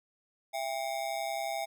square ring-modulated tone, 733 Hz, F#5, 16 cents flat, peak -30 dBFS, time 0.53-1.66 s, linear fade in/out 20 ms, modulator 65.7 Hz, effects none

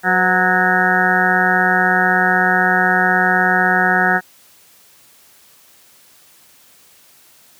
harmonic tone with a mistuned harmonic, 183.9 Hz, F#3, 10 cents flat, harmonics 1 / 2 / 3 / 4 / 5 / 7 / 8 / 9 / 10, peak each -22 / -24 / -29 / -18 / -25 / -24 / -18 / -18 / -20 dBFS, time 0.03-4.21 s, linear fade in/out 50 ms, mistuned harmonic 3, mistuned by -110 cents, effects white hiss -49 dBFS RMS until 7.59 s + high-pass 80 Hz 12 dB/octave

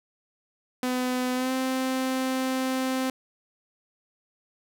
sawtooth tone with pitch glide, 252.1 to 260.5 Hz, B3 to C4, +36 to -7 cents, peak -21 dBFS, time 0.83-3.1 s, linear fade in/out 2 ms, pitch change +57 cents, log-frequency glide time 1.34-1.52 s, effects none

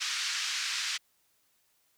white band-pass noise, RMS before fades -33 dBFS, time 0-0.98 s, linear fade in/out 20 ms, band 1400 to 6000 Hz, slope 24 dB/octave, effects white hiss -71 dBFS RMS until 1.97 s

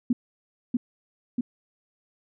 sine tone with echo, 243.7 Hz, B3, 23 cents flat, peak -18 dBFS, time 0.1-0.13 s, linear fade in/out 5 ms, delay 640 ms, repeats 2, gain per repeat -2 dB, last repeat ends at 1.41 s, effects none

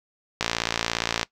click train, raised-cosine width 0.2 ms, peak -5 dBFS, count 48, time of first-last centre 0.41-1.23 s, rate 57.3 Hz, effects noise-tail reverb RT60 0.1 s tail -20 dB re dry

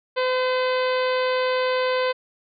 harmonic tone, 510 Hz, C5, 44 cents flat, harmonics 1 / 2 / 3 / 4 / 5 / 6 / 7 / 8 / 9, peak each -21 / -27 / -31 / -33 / -35 / -37 / -38 / -39 / -40 dBFS, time 0.16-2.13 s, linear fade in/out 20 ms, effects none

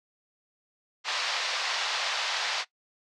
white band-pass noise, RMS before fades -30 dBFS, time 1.04-2.65 s, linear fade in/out 50 ms, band 620 to 5000 Hz, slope 24 dB/octave, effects noise-tail reverb RT60 0.1 s tail -18 dB re dry + low-pass 8000 Hz 12 dB/octave

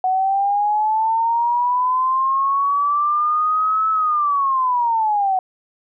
sine linear two-way sweep, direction up then down, 740 to 1305 to 740 Hz, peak -15 dBFS, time 0.04-5.39 s, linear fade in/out 2 ms, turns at 3.9 s, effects none

